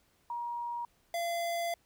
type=tone pair in turn; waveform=sine / square; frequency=950 / 683.3 Hz; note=A#5 / F5; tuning=+33 / -38 cents; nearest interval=tritone; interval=571 cents; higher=first; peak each=-34 / -32 dBFS; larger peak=second; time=0.3-0.85 / 1.14-1.74 s; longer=second; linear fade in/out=2 ms; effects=pink hiss -70 dBFS RMS until 1.85 s

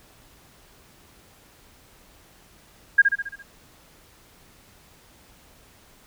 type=tone with echo; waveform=sine; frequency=1624 Hz; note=G#6; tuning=39 cents flat; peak=-9 dBFS; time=2.98-3.02 s; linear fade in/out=10 ms; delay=68 ms; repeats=6; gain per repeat=-5 dB; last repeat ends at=3.428 s; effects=pink hiss -54 dBFS RMS until 6.06 s

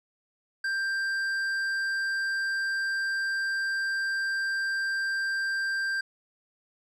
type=tone with tanh clipping; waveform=sine; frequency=1580 Hz; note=G6; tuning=13 cents sharp; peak=-28 dBFS; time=0.64-6.01 s; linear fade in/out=5 ms; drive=9 dB; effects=none

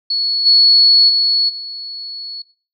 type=tone with level steps; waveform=sine; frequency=4387 Hz; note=C#8; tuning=19 cents flat; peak=-15 / -7 / -12 / -26 dBFS; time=0.1-2.42 s; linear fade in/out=5 ms; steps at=0.45 / 1.08 / 1.48 s; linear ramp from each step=20 ms; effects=noise-tail reverb RT60 0.4 s tail -18 dB re dry

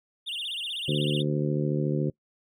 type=tone with vibrato; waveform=triangle; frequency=3186 Hz; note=G7; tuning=27 cents sharp; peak=-29 dBFS; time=0.26-1.23 s; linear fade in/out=20 ms; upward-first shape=sine; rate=16 Hz; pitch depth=250 cents each way
type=harmonic tone; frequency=73.9 Hz; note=D2; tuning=11 cents sharp; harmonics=2 / 3 / 4 / 5 / 6 / 7; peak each=-26 / -32 / -32 / -31 / -38 / -36 dBFS; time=0.88-2.1 s; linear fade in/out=5 ms
effects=noise-tail reverb RT60 0.1 s tail -23 dB re dry

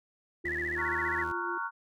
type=tone with tremolo; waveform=sine; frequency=349.2 Hz; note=F4; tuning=in tune; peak=-36 dBFS; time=0.44-1.58 s; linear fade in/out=5 ms; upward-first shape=sine; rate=6.8 Hz; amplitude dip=30%
type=tone with pitch glide; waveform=sawtooth; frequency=77.78 to 80.8 Hz; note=D#2 to E2; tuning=0 to -34 cents; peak=-38 dBFS; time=0.45-1.32 s; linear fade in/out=0 ms; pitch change=+66 cents; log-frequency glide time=0.68-1.02 s
type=tone with vibrato; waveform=sine; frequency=1837 Hz; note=A#6; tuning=26 cents flat; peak=-31 dBFS; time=0.45-1.24 s; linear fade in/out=5 ms; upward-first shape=sine; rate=15 Hz; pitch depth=150 cents each way
type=chord; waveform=sine; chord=Gb major seventh; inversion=first; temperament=just; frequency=925 / 1110 / 1387.5 / 1480 Hz; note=Bb5 / Db6 / F6 / Gb6; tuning=-14 / +2 / -12 / 0 cents; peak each=-37 dBFS; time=0.76-1.71 s; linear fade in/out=50 ms
effects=none

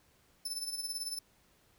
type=tone with tremolo; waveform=25% pulse; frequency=5274 Hz; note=E8; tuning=in tune; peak=-29 dBFS; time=0.45-1.19 s; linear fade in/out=5 ms; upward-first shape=sine; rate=18 Hz; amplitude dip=65%; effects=pink hiss -68 dBFS RMS until 1.78 s

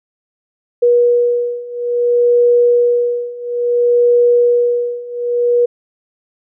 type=beating tone pair; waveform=sine; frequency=481.5 / 482.09 Hz; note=B4 / B4; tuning=-44 / -42 cents; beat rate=0.59 Hz; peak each=-14 / -12 dBFS; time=0.82-5.66 s; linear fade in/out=10 ms; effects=none

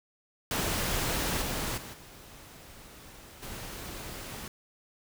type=noise with level steps; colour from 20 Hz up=pink; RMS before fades=-30 / -33 / -43 / -50 / -41 dBFS; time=0.51-4.48 s; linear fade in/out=2 ms; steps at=1.41 / 1.77 / 1.93 / 3.42 s; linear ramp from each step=10 ms; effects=none

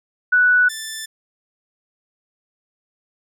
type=tone pair in turn; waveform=sine / 10% pulse; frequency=1480 / 1762.9 Hz; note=F#6 / A6; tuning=0 / +3 cents; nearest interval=minor third; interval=303 cents; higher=second; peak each=-11 / -19 dBFS; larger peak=first; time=0.32-0.69 / 0.69-1.06 s; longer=neither; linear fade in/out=10 ms; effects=none

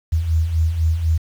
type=beating tone pair; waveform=sine; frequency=77.78 / 81.78 Hz; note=D#2 / E2; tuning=0 / -13 cents; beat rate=4 Hz; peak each=-23 / -16 dBFS; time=0.12-1.18 s; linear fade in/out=10 ms; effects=7-bit

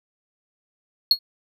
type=tone with exponential decay; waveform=triangle; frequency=4316 Hz; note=C#8; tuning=47 cents flat; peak=-7 dBFS; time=1.11-1.19 s; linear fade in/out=2 ms; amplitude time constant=16 ms; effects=none

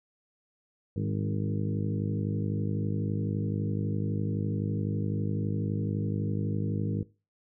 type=harmonic tone with a mistuned harmonic; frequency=51.91 Hz; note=G#1; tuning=in tune; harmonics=2 / 3 / 4 / 5 / 6 / 7 / 8 / 9; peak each=-31 / -33 / -35 / -40 / -39 / -45 / -44 / -42 dBFS; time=0.96-7.03 s; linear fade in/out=5 ms; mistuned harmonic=4; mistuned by=-39 cents; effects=noise-tail reverb RT60 0.3 s tail -19 dB re dry

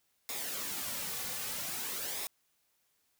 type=noise with flanger; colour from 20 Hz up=white; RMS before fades=-38 dBFS; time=0.29-2.27 s; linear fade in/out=0 ms; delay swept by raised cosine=0.66 to 3.16 ms; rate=0.51 Hz; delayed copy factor=-0.55; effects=white hiss -75 dBFS RMS until 3.19 s

